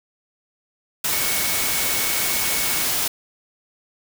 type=tone in noise; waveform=sine; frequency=2217 Hz; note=C#7; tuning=in tune; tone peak=-31 dBFS; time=1.12-2.85 s; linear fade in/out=5 ms; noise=white; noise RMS=-22 dBFS; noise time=1.04-3.08 s; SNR=-12 dB; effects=none